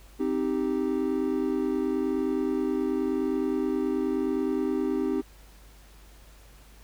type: chord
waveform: triangle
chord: C minor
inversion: none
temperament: equal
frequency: 261.6 / 311.1 / 392 Hz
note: C4 / Eb4 / G4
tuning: 0 / 0 / 0 cents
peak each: -27 dBFS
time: 0.19-5.22 s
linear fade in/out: 20 ms
effects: added 50 Hz sine -50 dBFS peak until 6.83 s + pink hiss -56 dBFS RMS until 6.83 s